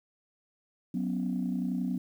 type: chord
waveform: sine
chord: F# suspended fourth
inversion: none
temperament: just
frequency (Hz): 185 / 246.7 / 277.5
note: F#3 / B3 / C#4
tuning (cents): 0 / -2 / +2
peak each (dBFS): -31 / -31 / -36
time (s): 0.94-1.98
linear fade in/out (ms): 5
effects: tanh soft clip ceiling -21 dBFS + 10-bit